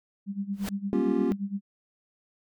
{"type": "tone with tremolo", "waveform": "sine", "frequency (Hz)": 199, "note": "G3", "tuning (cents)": 26, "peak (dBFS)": -26, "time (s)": [0.26, 1.61], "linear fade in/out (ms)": 50, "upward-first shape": "sine", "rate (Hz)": 8.7, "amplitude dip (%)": 85}
{"type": "noise with exponential growth", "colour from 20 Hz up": "pink", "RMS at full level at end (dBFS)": -31, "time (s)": [0.53, 0.69], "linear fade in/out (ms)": 2, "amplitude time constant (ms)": 34}
{"type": "chord", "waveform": "triangle", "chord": "G half-diminished seventh", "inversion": "first", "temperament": "equal with one note detuned", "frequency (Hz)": [238.9, 277.2, 349.2, 392], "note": ["Bb3", "Db4", "F4", "G4"], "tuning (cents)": [43, 0, 0, 0], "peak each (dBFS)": [-26, -26, -27, -29], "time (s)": [0.93, 1.32], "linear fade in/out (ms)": 0}
{"effects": []}